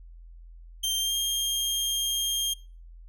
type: tone with pitch glide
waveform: sawtooth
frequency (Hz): 3157 to 3214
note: G7 to G7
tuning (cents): +12 to +43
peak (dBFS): -22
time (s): 0.83-2.54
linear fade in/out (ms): 10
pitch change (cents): +31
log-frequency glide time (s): 0.98-1.15
effects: noise-tail reverb RT60 0.4 s tail -24 dB re dry + added 42 Hz sine -44 dBFS peak until 3.08 s